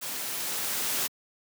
white noise with level ramp, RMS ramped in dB -35 to -28 dBFS, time 0.01-1.08 s, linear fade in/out 20 ms, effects high-pass 150 Hz 12 dB/octave

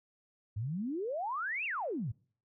sine exponential two-way sweep, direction up then down, 97.3 to 2794 to 97.3 Hz, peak -33 dBFS, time 0.56-2.12 s, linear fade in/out 10 ms, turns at 1.65 s, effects noise-tail reverb RT60 0.5 s tail -26 dB re dry

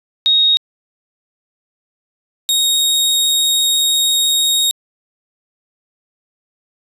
sine / sawtooth tone pair in turn, 3749 / 3749 Hz, A#7 / A#7, +9 / +9 cents, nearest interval unison, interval 0 cents, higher neither, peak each -9 dBFS, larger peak neither, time 0.26-0.57 / 2.49-4.71 s, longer second, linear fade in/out 0 ms, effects resampled to 32000 Hz

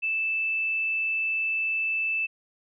sine tone, 2637 Hz, E7, in tune, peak -24 dBFS, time 0.02-2.27 s, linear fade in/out 20 ms, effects none

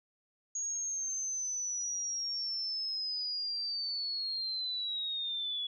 sine linear sweep, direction down, 6660 to 3381 Hz, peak -33 dBFS, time 0.55-5.67 s, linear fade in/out 5 ms, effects none

